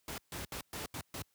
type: noise bursts at uneven times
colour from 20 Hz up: pink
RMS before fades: -41 dBFS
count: 6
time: 0.08-0.18 / 0.32-0.45 / 0.52-0.61 / 0.73-0.86 / 0.94-1.01 / 1.14-1.22 s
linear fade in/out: 2 ms
effects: white hiss -75 dBFS RMS until 1.34 s + high-pass 60 Hz 12 dB/octave